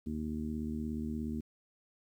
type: harmonic tone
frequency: 76.9 Hz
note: D#2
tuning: 20 cents flat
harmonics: 1 / 2 / 3 / 4 / 5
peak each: -41 / -45 / -36 / -44 / -49 dBFS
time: 0.06-1.41 s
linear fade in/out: 10 ms
effects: 11-bit